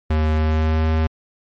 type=tone with pitch glide; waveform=square; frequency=77.78 to 79.32 Hz; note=D#2 to D#2; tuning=0 to +34 cents; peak=-16 dBFS; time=0.1-1.07 s; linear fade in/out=5 ms; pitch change=+34 cents; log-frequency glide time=0.31-0.87 s; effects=low-pass 3000 Hz 12 dB/octave + MP3 48 kbps